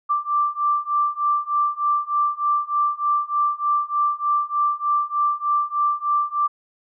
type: beating tone pair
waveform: sine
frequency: 1174 / 1177.3 Hz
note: D6 / D6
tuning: -1 / +4 cents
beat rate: 3.3 Hz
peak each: -22 / -21 dBFS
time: 0.09-6.48 s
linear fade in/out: 20 ms
effects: none